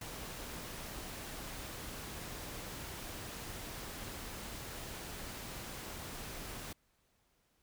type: noise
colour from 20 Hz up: pink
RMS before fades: -45 dBFS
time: 0.01-6.73 s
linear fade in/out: 5 ms
effects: pink hiss -75 dBFS RMS until 7.62 s